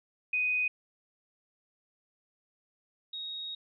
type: tone pair in turn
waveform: sine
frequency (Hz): 2495 / 3763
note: D#7 / A#7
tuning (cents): +4 / +16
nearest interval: perfect fifth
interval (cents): 712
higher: second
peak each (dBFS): -26 / -36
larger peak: first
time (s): 0.33-0.68 / 3.13-3.55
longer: second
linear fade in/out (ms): 5
effects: none